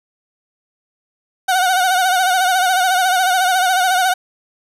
30% pulse tone with vibrato, 740 Hz, F#5, in tune, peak -10 dBFS, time 1.48-4.14 s, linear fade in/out 10 ms, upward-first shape sine, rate 14 Hz, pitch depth 65 cents each way, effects resampled to 32000 Hz + 8-bit

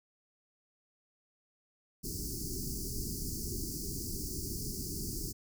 pink band-stop noise, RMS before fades -38 dBFS, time 2.03-5.33 s, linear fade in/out 20 ms, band 410 to 4600 Hz, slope 96 dB/octave, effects none

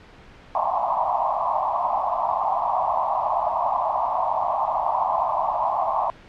white band-pass noise, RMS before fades -23 dBFS, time 0.55-6.1 s, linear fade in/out 0 ms, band 630 to 1100 Hz, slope 96 dB/octave, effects pink hiss -47 dBFS RMS until 6.28 s + low-pass 3000 Hz 12 dB/octave

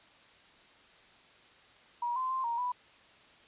sine tone with pitch steps, 957 / 1033 / 1046 / 936 / 988 Hz, A#5 / C6 / C6 / A#5 / B5, +45 / -22 / -1 / +7 / 0 cents, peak -30 dBFS, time 2.02-2.72 s, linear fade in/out 5 ms, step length 140 ms, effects white hiss -59 dBFS RMS until 3.47 s + resampled to 8000 Hz

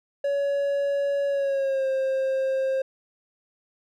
triangle tone with pitch glide, 563 to 531.4 Hz, C#5 to C5, +27 to +27 cents, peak -20 dBFS, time 0.24-2.82 s, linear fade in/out 5 ms, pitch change -100 cents, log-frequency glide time 1.27-1.87 s, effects none

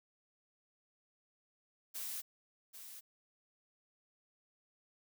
blue noise with echo, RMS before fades -42 dBFS, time 1.94-2.22 s, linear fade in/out 20 ms, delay 790 ms, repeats 1, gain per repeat -9 dB, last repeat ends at 3.01 s, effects none

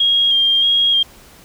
sine tone with vibrato, 3239 Hz, G#7, 44 cents flat, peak -11 dBFS, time 0-1.03 s, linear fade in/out 5 ms, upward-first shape square, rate 1.6 Hz, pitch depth 20 cents each way, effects pink hiss -44 dBFS RMS until 1.44 s

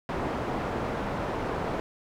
white low-pass noise, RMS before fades -31 dBFS, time 0.09-1.8 s, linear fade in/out 0 ms, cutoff 810 Hz, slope 12 dB/octave, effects none

